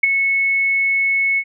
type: tone with ADSR envelope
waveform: sine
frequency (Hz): 2200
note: C#7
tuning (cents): -14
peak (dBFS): -6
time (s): 0.03-1.44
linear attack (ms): 7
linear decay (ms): 14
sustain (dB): -8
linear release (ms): 60
effects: none